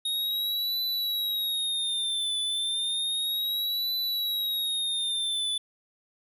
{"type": "tone with vibrato", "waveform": "square", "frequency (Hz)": 3729, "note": "A#7", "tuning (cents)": 0, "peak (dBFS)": -27, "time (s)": [0.05, 5.58], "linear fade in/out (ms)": 5, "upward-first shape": "triangle", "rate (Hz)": 0.32, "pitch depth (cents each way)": 120, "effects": ["11-bit"]}